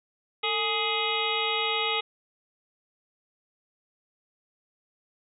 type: harmonic tone with a mistuned harmonic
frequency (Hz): 418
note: G#4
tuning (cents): +11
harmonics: 1 / 2 / 3 / 5 / 6 / 7 / 8 / 9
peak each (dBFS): -33 / -33 / -33 / -33 / -33 / -33 / -33 / -33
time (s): 0.43-2.01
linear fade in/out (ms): 10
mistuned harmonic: 1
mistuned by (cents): +120
effects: none